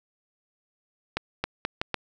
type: accelerating click train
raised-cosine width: 0.3 ms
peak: -10 dBFS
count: 5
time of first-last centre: 1.17-1.943 s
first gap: 270 ms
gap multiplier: 0.78
effects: none